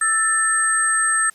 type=tone cluster; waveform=sine; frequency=1324 / 1773 / 8310 Hz; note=E6 / A6 / C9; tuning=+7 / +13 / -13 cents; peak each=-22 / -20 / -19 dBFS; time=0.01-1.3 s; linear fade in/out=5 ms; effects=white hiss -53 dBFS RMS until 1.34 s + resampled to 32000 Hz